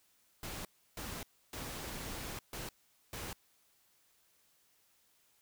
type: noise bursts at uneven times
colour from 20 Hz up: pink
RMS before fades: -43 dBFS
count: 5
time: 0.43-0.65 / 0.97-1.23 / 1.53-2.39 / 2.53-2.69 / 3.13-3.33 s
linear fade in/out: 2 ms
effects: white hiss -71 dBFS RMS until 5.41 s